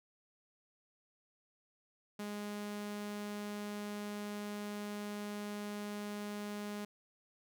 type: tone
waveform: sawtooth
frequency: 206.9 Hz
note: G#3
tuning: 6 cents flat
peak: -36 dBFS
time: 2.19-6.85 s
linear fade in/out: 5 ms
effects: none